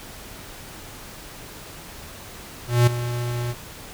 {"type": "tone with ADSR envelope", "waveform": "square", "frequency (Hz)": 120.6, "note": "B2", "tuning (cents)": -41, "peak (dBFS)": -12, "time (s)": [2.67, 3.55], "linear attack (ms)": 200, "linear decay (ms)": 8, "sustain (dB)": -13, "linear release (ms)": 45, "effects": ["pink hiss -40 dBFS RMS until 3.93 s"]}